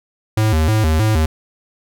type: tone with vibrato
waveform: square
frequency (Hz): 92.5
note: F#2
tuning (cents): 0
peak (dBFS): -13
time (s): 0.37-1.26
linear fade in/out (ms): 5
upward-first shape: square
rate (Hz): 3.2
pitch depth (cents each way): 280
effects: none